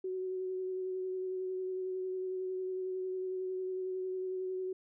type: tone with vibrato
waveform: sine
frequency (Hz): 372.6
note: F#4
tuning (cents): +12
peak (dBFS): -34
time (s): 0.04-4.73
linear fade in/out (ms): 5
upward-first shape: sine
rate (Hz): 11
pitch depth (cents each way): 16
effects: none